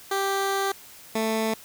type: tone pair in turn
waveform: 15% pulse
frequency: 392 / 221.1 Hz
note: G4 / A3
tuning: 0 / +9 cents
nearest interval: minor seventh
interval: 991 cents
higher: first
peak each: -17 dBFS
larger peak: neither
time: 0.11-0.72 / 1.15-1.54 s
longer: first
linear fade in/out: 5 ms
effects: white hiss -47 dBFS RMS until 1.64 s